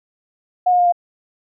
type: tone with pitch steps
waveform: sine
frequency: 725 / 716.3 / 707.6 / 699.1 Hz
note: F#5 / F5 / F5 / F5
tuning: -35 / +44 / +23 / +2 cents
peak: -11 dBFS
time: 0.66-0.924 s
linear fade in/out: 10 ms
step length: 66 ms
effects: none